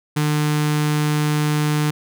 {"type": "tone with notch filter", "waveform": "sawtooth", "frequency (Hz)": 150, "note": "D3", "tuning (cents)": 37, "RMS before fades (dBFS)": -19, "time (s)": [0.16, 1.91], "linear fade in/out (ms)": 10, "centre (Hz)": 600, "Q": 1.7, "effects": []}